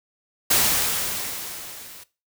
white noise with level ramp, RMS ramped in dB -17 to -43 dBFS, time 0.5-2.04 s, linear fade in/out 10 ms, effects noise-tail reverb RT60 0.3 s tail -19 dB re dry

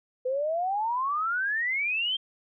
sine exponential sweep, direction up, 498 to 3204 Hz, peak -25 dBFS, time 0.25-2.17 s, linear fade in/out 10 ms, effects none

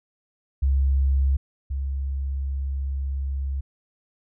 sine tone pair in turn, 67.8 / 68.13 Hz, C#2 / C#2, -38 / -29 cents, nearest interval unison, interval 9 cents, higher second, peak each -17 / -24 dBFS, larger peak first, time 0.62-1.37 / 1.7-3.61 s, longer second, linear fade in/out 10 ms, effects none

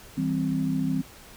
sine chord, C major, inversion first, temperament equal with one note detuned, 162.17 / 196 / 261.6 Hz, E3 / G3 / C4, -28 / 0 / 0 cents, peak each -28 / -30 / -26 dBFS, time 0.17-1.02 s, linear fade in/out 10 ms, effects pink hiss -48 dBFS RMS until 1.36 s

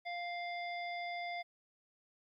harmonic tone, 698.5 Hz, F5, in tune, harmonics 1 / 3 / 5 / 7, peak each -40 / -43 / -52 / -55 dBFS, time 0.05-1.43 s, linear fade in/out 20 ms, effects 13-bit

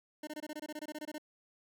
25% pulse tone bursts, 303.2 Hz, D#4, 45 cents flat, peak -36 dBFS, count 15, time 0.23-1.182 s, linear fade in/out 5 ms, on 42 ms, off 23 ms, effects none

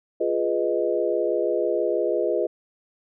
sine chord, F half-diminished seventh, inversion none, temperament equal, 349.2 / 415.3 / 493.9 / 622.3 Hz, F4 / Ab4 / Cb5 / Eb5, 0 / 0 / 0 / 0 cents, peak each -26 dBFS, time 0.2-2.47 s, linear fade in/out 10 ms, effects none

